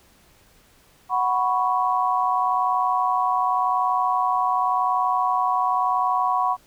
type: chord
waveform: sine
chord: F# suspended fourth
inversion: none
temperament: equal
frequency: 740 / 987.8 / 1108.7 Hz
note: F#5 / B5 / C#6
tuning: 0 / 0 / 0 cents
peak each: -23 dBFS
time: 1.09-6.57 s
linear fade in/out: 50 ms
effects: pink hiss -56 dBFS RMS until 6.66 s